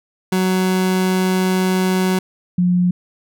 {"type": "tone pair in turn", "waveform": ["30% pulse", "sine"], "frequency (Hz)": [186, 178.68], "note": ["F#3", "F3"], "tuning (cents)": [9, 40], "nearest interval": "minor second", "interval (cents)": 69, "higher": "first", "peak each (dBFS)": -12, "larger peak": "neither", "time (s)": [[0.32, 2.19], [2.58, 2.91]], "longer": "first", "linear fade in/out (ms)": 5, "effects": []}